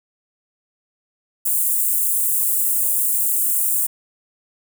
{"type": "high-pass noise", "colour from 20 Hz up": "white", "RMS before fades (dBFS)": -19, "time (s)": [1.45, 3.87], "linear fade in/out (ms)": 10, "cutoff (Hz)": 7900, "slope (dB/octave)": 48, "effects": []}